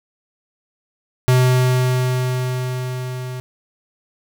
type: tone with level ramp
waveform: square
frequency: 127.1 Hz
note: C3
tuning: 50 cents flat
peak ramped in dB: -11 to -27 dBFS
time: 1.28-3.4 s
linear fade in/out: 0 ms
effects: none